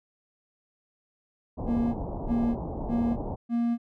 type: low-pass noise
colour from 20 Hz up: pink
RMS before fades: -33 dBFS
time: 1.57-3.36 s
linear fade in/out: 20 ms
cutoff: 910 Hz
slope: 48 dB/octave
type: tone bursts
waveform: triangle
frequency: 235.2 Hz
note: A#3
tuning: 16 cents sharp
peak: -21 dBFS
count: 4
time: 1.66-3.78 s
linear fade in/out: 50 ms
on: 290 ms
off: 320 ms
effects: none